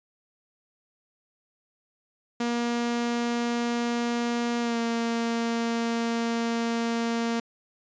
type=tone with pitch glide; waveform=sawtooth; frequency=237.4 to 231.8 Hz; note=A#3 to A#3; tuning=+32 to -10 cents; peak=-21 dBFS; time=2.4-7.4 s; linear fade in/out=5 ms; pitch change=-42 cents; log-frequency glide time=4.6-4.78 s; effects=resampled to 16000 Hz